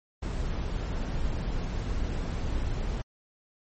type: noise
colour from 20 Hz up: brown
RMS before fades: -30 dBFS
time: 0.22-3.02 s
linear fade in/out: 10 ms
effects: MP3 32 kbps